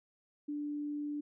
sine tone, 293.7 Hz, D4, in tune, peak -35 dBFS, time 0.48-1.21 s, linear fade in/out 10 ms, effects none

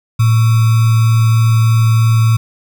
sine tone with sample-and-hold, 112.9 Hz, A2, 45 cents sharp, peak -7 dBFS, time 0.19-2.37 s, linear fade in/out 10 ms, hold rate 1225 Hz, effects none

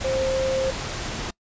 sine tone in noise, 528 Hz, C5, 16 cents sharp, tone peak -21 dBFS, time 0.04-0.71 s, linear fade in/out 10 ms, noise pink, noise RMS -30 dBFS, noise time 0-1.31 s, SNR +6 dB, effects noise-tail reverb RT60 0.1 s tail -24 dB re dry + resampled to 16000 Hz

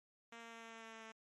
5% pulse tone with pitch steps, 231.5 / 230.2 / 228.8 / 227.5 / 226.2 / 224.9 / 223.6 / 222.3 Hz, A#3 / A#3 / A#3 / A#3 / A3 / A3 / A3 / A3, -12 / -22 / -32 / -42 / +48 / +38 / +28 / +18 cents, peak -40 dBFS, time 0.32-1.12 s, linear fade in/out 5 ms, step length 100 ms, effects low-pass 6000 Hz 12 dB/octave + MP3 64 kbps

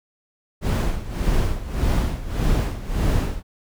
brown noise with tremolo, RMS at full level -18 dBFS, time 0.61-3.43 s, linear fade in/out 50 ms, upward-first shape sine, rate 1.7 Hz, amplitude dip 80%, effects none

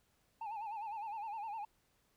sine tone with vibrato, 860 Hz, A5, 40 cents flat, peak -37 dBFS, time 0.41-1.65 s, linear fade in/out 5 ms, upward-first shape sine, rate 9.8 Hz, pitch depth 110 cents each way, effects tanh soft clip ceiling -39 dBFS + pink hiss -75 dBFS RMS until 2.16 s

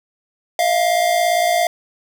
square tone pair together, 640.9 / 698.5 Hz, E5 / F5, -49 / 0 cents, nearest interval minor second, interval 149 cents, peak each -21 / -16 dBFS, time 0.59-1.67 s, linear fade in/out 2 ms, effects none

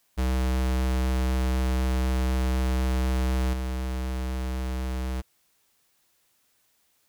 square tone with level steps, 64 Hz, C2, 38 cents flat, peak -23 / -28 dBFS, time 0.17-5.22 s, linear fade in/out 20 ms, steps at 3.53 s, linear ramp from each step 5 ms, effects white hiss -68 dBFS RMS until 7.08 s

